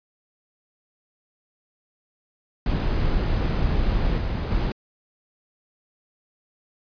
brown noise with level steps, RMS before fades -22 / -25 / -22 dBFS, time 2.66-4.72 s, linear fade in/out 2 ms, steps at 4.18 / 4.51 s, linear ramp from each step 2 ms, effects resampled to 11025 Hz

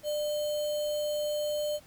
sine tone with sample-and-hold, 597 Hz, D5, 28 cents sharp, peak -28 dBFS, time 0.03-1.8 s, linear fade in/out 50 ms, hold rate 3675 Hz, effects pink hiss -57 dBFS RMS until 1.86 s

